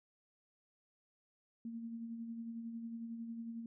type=tone with tremolo; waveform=sine; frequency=230.1 Hz; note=A#3; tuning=22 cents flat; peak=-40 dBFS; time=1.65-3.66 s; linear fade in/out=2 ms; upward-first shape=sine; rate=11 Hz; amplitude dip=40%; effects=none